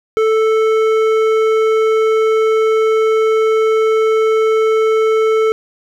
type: tone with hard clipping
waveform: triangle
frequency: 440 Hz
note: A4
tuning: in tune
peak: -12 dBFS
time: 0.17-5.52 s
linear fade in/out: 0 ms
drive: 14 dB
effects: none